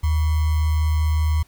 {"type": "tone with sample-and-hold", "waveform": "sine", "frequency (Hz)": 77.78, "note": "D#2", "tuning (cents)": 0, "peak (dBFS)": -16, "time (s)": [0.03, 1.43], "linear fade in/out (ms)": 10, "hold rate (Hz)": 1050, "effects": ["pink hiss -57 dBFS RMS until 1.47 s"]}